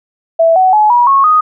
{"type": "tone with pitch steps", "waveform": "sine", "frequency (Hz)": [659.3, 748.6, 850.1, 965.3, 1096.1, 1244.6], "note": ["E5", "F#5", "G#5", "B5", "C#6", "D#6"], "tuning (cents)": [0, 20, 40, -40, -20, 0], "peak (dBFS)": -5, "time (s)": [0.39, 1.41], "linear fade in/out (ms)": 10, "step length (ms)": 170, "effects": []}